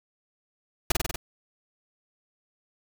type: noise with echo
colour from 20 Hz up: pink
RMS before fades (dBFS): -21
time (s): 0.9-0.92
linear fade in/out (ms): 5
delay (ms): 48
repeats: 5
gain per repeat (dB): -2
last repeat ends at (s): 1.16
effects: none